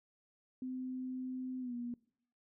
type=tone with pitch glide; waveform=sine; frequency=256.5 to 240.7 Hz; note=C4 to B3; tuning=-34 to -44 cents; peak=-38 dBFS; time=0.62-1.94 s; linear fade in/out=2 ms; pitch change=-110 cents; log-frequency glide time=1.6-1.74 s; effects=noise-tail reverb RT60 0.7 s tail -23 dB re dry